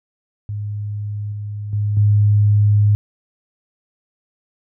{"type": "tone with level steps", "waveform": "sine", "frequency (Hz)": 103.83, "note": "G#2", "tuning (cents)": 0, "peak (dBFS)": [-22, -24, -16, -10], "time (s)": [0.49, 2.95], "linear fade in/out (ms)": 0, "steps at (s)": [1.32, 1.73, 1.97], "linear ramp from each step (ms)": 2, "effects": []}